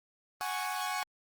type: chord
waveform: sawtooth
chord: F# suspended second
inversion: none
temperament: equal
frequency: 740 / 830.6 / 1108.7 Hz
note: F#5 / G#5 / C#6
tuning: 0 / 0 / 0 cents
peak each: -33 dBFS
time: 0.41-1.03 s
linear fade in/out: 0 ms
effects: Opus 24 kbps

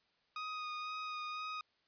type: tone with vibrato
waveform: sawtooth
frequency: 1244.5 Hz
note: D#6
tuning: in tune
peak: -36 dBFS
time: 0.36-1.61 s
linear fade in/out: 2 ms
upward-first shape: sine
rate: 2 Hz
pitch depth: 17 cents each way
effects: white hiss -75 dBFS RMS until 1.87 s + resampled to 11025 Hz

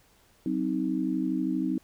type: chord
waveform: sine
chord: C diminished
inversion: second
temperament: just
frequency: 188.37 / 261.6 / 314 Hz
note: Gb3 / C4 / Eb4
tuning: +31 / 0 / +16 cents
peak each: -32 / -29 / -29 dBFS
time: 0.46-1.78 s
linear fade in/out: 2 ms
effects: pink hiss -62 dBFS RMS until 1.83 s

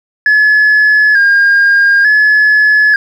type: tone with vibrato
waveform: sine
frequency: 1661.2 Hz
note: G#6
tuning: in tune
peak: -3 dBFS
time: 0.26-2.96 s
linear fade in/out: 2 ms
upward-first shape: square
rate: 0.56 Hz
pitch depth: 49 cents each way
effects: tanh soft clip ceiling -3 dBFS + 7-bit

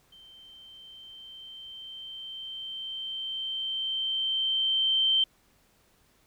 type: tone with level ramp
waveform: sine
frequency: 3119 Hz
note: G7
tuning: 9 cents flat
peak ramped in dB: -50 to -20 dBFS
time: 0.12-5.24 s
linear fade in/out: 5 ms
effects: pink hiss -65 dBFS RMS until 6.26 s

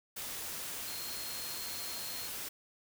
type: tone in noise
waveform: sine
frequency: 4232 Hz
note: C8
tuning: 19 cents sharp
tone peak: -45 dBFS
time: 0.87-2.28 s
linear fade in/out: 10 ms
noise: white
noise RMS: -41 dBFS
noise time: 0.16-2.49 s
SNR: -7 dB
effects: none

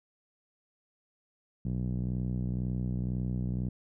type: tone with low-pass filter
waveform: 5% pulse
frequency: 62 Hz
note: B1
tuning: 7 cents sharp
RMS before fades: -32 dBFS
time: 1.65-3.69 s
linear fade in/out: 5 ms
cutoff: 160 Hz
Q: 2.1
effects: none

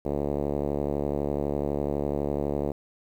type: tone with low-pass filter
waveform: 5% pulse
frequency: 72 Hz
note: D2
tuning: 34 cents flat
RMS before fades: -28 dBFS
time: 0.05-2.72 s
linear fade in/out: 5 ms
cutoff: 500 Hz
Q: 1.4
effects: 9-bit

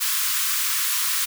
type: high-pass noise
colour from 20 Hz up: white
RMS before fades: -23 dBFS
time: 0-1.26 s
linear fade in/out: 20 ms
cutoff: 1000 Hz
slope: 96 dB/octave
effects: none

